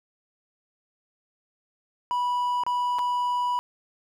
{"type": "tone with dropouts", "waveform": "triangle", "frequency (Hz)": 981, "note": "B5", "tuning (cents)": -12, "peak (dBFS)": -21, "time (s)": [2.11, 3.59], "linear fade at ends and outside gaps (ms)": 0, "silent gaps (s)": [[2.636, 2.665], [2.986, 2.991]], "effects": []}